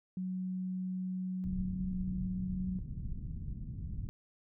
sine tone, 185 Hz, F#3, in tune, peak -34 dBFS, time 0.17-2.79 s, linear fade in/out 2 ms
pink low-pass noise, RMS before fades -40 dBFS, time 1.44-4.09 s, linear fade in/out 0 ms, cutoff 190 Hz, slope 24 dB/octave
effects none

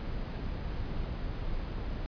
brown noise, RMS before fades -35 dBFS, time 0-2.06 s, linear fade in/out 0 ms, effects resampled to 11025 Hz

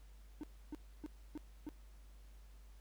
triangle tone bursts, 301.8 Hz, D4, 47 cents sharp, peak -40 dBFS, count 5, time 0.41-1.69 s, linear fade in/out 0 ms, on 24 ms, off 290 ms, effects added 50 Hz sine -55 dBFS peak until 2.8 s + pink hiss -70 dBFS RMS until 2.8 s

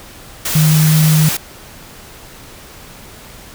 sine tone in noise, 155.56 Hz, D#3, in tune, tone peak -8 dBFS, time 0.55-1.29 s, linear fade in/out 5 ms, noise white, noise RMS -19 dBFS, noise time 0.45-1.37 s, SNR +8 dB, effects pink hiss -37 dBFS RMS until 3.54 s

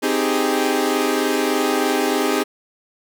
sawtooth chord, Ab major seventh, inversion first, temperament equal, 261.6 / 311.1 / 392 / 415.3 Hz, C4 / Eb4 / G4 / Ab4, 0 / 0 / 0 / 0 cents, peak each -19 dBFS, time 0.02-2.44 s, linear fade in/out 20 ms, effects none

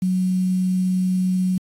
sine tone with quantisation, 184.7 Hz, F#3, 3 cents flat, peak -17 dBFS, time 0.02-1.58 s, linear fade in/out 5 ms, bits 7, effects AAC 48 kbps

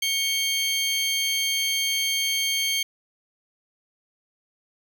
30% pulse tone pair together, 2217 / 3180 Hz, C#7 / G7, 0 / +24 cents, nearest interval tritone, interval 624 cents, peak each -24 / -21 dBFS, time 0.02-2.83 s, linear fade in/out 5 ms, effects none

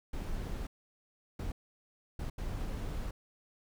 brown noise bursts at uneven times, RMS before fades -37 dBFS, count 4, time 0.13-0.67 / 1.39-1.52 / 2.19-2.3 / 2.38-3.11 s, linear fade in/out 5 ms, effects none

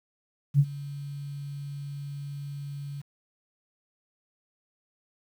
sine tone with ADSR envelope, 142.1 Hz, C#3, 43 cents sharp, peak -14 dBFS, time 0.54-3.02 s, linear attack 52 ms, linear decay 54 ms, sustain -20 dB, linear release 16 ms, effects 9-bit

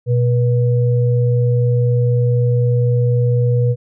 sine tone pair together, 121.97 / 484.5 Hz, B2 / B4, -21 / -33 cents, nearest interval 2 octaves, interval 2388 cents, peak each -12 / -20 dBFS, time 0.06-3.76 s, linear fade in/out 50 ms, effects none

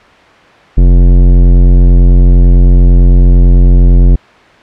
sine tone with tanh clipping, 44.49 Hz, F1, 33 cents sharp, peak -3 dBFS, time 0.77-4.16 s, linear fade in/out 10 ms, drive 16 dB, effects white hiss -38 dBFS RMS until 4.62 s + low-pass 2000 Hz 12 dB/octave

